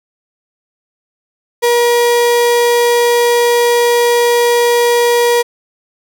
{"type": "tone", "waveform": "35% pulse", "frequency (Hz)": 477.5, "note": "A#4", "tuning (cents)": 42, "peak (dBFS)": -7, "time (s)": [1.62, 5.43], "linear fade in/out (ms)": 20, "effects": []}